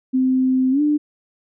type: tone with pitch glide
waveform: sine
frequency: 259 to 297.5 Hz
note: C4 to D4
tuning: -17 to +22 cents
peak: -14 dBFS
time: 0.13-0.98 s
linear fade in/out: 20 ms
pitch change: +239 cents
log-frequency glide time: 0.71-0.81 s
effects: none